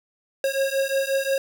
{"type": "beating tone pair", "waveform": "square", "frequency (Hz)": [540, 545.6], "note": ["C#5", "C#5"], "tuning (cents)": [-45, -28], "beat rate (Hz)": 5.6, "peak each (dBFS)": -25, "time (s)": [0.44, 1.38], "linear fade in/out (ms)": 2, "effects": []}